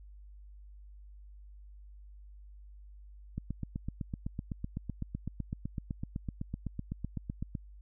click train, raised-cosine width 5 ms, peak -23 dBFS, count 34, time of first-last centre 3.38-7.552 s, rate 7.91 Hz, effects added 50 Hz sine -49 dBFS peak until 7.81 s

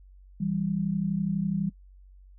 sine tone pair together, 164.81 / 196.87 Hz, E3 / G3, 0 / +8 cents, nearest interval minor third, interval 308 cents, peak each -29 / -27 dBFS, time 0.4-1.7 s, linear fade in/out 10 ms, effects noise-tail reverb RT60 0.1 s tail -24 dB re dry + added 47 Hz sine -49 dBFS peak until 2.38 s

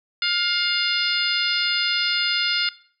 harmonic tone, 707 Hz, F5, 21 cents sharp, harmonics 2 / 3 / 4 / 5 / 6 / 7, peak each -27 / -27 / -27 / -27 / -27 / -27 dBFS, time 0.22-2.69 s, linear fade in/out 2 ms, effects noise-tail reverb RT60 0.5 s tail -19 dB re dry

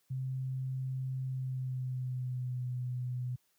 sine tone with pitch glide, 130.81 to 124.9 Hz, C3 to B2, 0 to +20 cents, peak -33 dBFS, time 0.1-3.36 s, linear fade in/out 10 ms, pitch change -80 cents, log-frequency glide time 1.25-2.67 s, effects white hiss -74 dBFS RMS until 3.58 s + high-pass 60 Hz 12 dB/octave

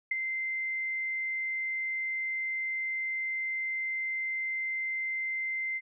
sine tone with ADSR envelope, 2080 Hz, C7, 11 cents flat, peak -24 dBFS, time 0.11-5.81 s, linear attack 6 ms, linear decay 18 ms, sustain -6 dB, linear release 44 ms, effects none

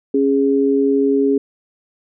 sine tone pair together, 275.2 / 412.7 Hz, C#4 / G#4, -12 / -11 cents, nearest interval perfect fifth, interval 701 cents, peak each -15 dBFS, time 0.14-1.38 s, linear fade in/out 5 ms, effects none

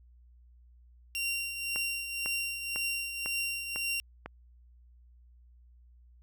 sawtooth tone with tremolo, 2761 Hz, F7, 20 cents flat, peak -26 dBFS, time 1.15-4 s, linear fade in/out 0 ms, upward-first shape triangle, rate 1.9 Hz, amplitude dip 60%
click train, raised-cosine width 0.5 ms, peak -24 dBFS, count 6, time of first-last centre 1.76-4.26 s, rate 2 Hz
effects added 60 Hz sine -55 dBFS peak until 6.22 s

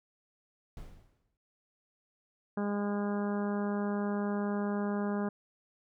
brown noise with exponential decay, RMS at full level -43 dBFS, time 0.77-1.37 s, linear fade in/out 1 ms, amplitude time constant 130 ms
harmonic tone, 204.2 Hz, G#3, 29 cents flat, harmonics 1 / 2 / 3 / 4 / 5 / 6 / 7 / 8, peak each -31 / -37 / -41 / -43 / -45 / -47 / -48 / -49 dBFS, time 2.57-5.29 s, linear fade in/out 5 ms
effects none

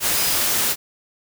sine tone in noise, 4978 Hz, D#8, in tune, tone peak -28 dBFS, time 0.13-0.39 s, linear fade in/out 50 ms, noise white, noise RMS -20 dBFS, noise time 0-0.76 s, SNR -11 dB, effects none

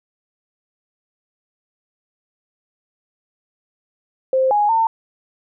sine tone with pitch steps, 524 / 830 / 903 Hz, C5 / G#5 / A5, +2 / -1 / +45 cents, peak -13 dBFS, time 4.33-4.87 s, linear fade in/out 2 ms, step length 180 ms, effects none

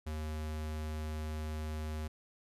square tone, 77.3 Hz, D#2, 11 cents flat, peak -37 dBFS, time 0.06-2.08 s, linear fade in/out 10 ms, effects resampled to 32000 Hz

